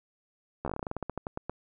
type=slowing click train; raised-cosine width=1 ms; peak=-19 dBFS; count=18; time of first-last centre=0.65-1.496 s; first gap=13 ms; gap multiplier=1.15; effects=none